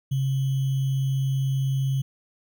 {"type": "tone with sample-and-hold", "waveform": "sine", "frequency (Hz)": 134.5, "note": "C3", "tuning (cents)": 48, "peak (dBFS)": -21, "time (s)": [0.11, 2.02], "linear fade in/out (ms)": 10, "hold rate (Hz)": 3150, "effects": []}